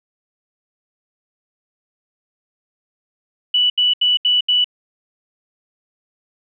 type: tone bursts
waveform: sine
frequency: 2960 Hz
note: F#7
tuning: in tune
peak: -12 dBFS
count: 5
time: 3.54-4.644 s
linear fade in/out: 5 ms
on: 160 ms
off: 76 ms
effects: none